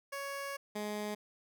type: tone pair in turn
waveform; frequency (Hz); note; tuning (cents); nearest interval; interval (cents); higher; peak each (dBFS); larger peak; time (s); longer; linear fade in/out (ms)
15% pulse; 557 / 209.5; C#5 / G#3; +8 / +15; octave + perfect fourth; 1693; first; -32 / -30; second; 0.12-0.57 / 0.75-1.15; first; 10
effects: none